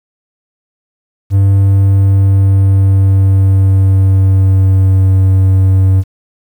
triangle tone with pitch glide, 98 to 95.1 Hz, G2 to F#2, 0 to +48 cents, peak -3 dBFS, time 1.3-6.04 s, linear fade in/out 50 ms, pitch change -52 cents, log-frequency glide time 1.53-5.14 s, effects 7-bit

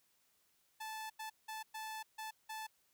sawtooth tone bursts at uneven times, 874 Hz, A5, 12 cents flat, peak -39 dBFS, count 6, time 0.8-1.1 / 1.19-1.3 / 1.48-1.63 / 1.74-2.03 / 2.18-2.31 / 2.49-2.67 s, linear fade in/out 10 ms, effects white hiss -75 dBFS RMS until 2.93 s

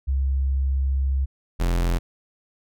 sine / 45% pulse tone pair in turn, 67.3 / 43.23 Hz, C2 / F1, +49 / -17 cents, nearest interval minor sixth, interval 766 cents, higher first, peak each -19 dBFS, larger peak neither, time 0.07-1.26 / 1.59-1.99 s, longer first, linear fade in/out 20 ms, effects none

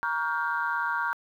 sine chord, G half-diminished seventh, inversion first, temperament just, 940.8 / 1128.9 / 1411.2 / 1568 Hz, Bb5 / Db6 / F6 / G6, +16 / +31 / +18 / 0 cents, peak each -30 / -33 / -30 / -31 dBFS, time 0.03-1.13 s, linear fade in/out 0 ms, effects tanh soft clip ceiling -16 dBFS + 10-bit

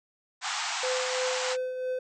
pink band-pass noise, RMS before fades -32 dBFS, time 0.41-1.57 s, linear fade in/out 50 ms, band 710 to 8000 Hz, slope 96 dB/octave
triangle tone with tremolo, 510 Hz, C5, 44 cents flat, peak -25 dBFS, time 0.83-1.99 s, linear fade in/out 5 ms, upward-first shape triangle, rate 3 Hz, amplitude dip 50%
effects none

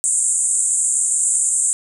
pink band-pass noise, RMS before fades -18 dBFS, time 0.04-1.73 s, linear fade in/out 0 ms, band 7200 to 9300 Hz, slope 96 dB/octave, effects none

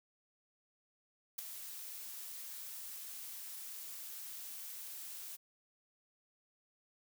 blue noise with ADSR envelope, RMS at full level -36 dBFS, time 1.38-5.37 s, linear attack 10 ms, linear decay 4 ms, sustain -11 dB, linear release 19 ms, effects none

